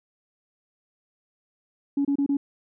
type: tone bursts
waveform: sine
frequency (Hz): 281.1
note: C#4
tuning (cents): +24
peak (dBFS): -19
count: 4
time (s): 1.97-2.37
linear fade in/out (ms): 5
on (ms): 79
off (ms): 28
effects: tanh soft clip ceiling -16 dBFS